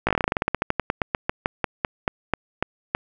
slowing click train, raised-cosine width 0.5 ms, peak -5 dBFS, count 28, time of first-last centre 0.07-2.949 s, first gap 17 ms, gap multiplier 1.12, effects none

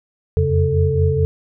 sine tone cluster, 85.8 / 90.3 / 138.1 / 440.6 Hz, F2 / F#2 / C#3 / A4, -30 / -42 / -6 / +2 cents, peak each -19 dBFS, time 0.37-1.25 s, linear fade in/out 0 ms, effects none

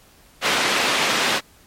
white band-pass noise, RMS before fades -20 dBFS, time 0.41-1.41 s, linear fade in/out 50 ms, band 200 to 3200 Hz, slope 12 dB/octave, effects pink hiss -52 dBFS RMS until 1.66 s + MP3 64 kbps

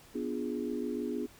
sine chord, B diminished seventh, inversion none, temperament equal, 246.9 / 293.7 / 349.2 / 415.3 Hz, B3 / D4 / F4 / Ab4, 0 / 0 / 0 / 0 cents, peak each -36 / -38 / -39 / -38 dBFS, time 0.14-1.27 s, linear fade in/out 20 ms, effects pink hiss -57 dBFS RMS until 1.39 s

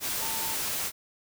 sine tone in noise, 897 Hz, A5, 33 cents sharp, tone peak -38 dBFS, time 0.18-0.57 s, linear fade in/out 50 ms, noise white, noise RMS -31 dBFS, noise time 0-0.92 s, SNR -10 dB, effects none

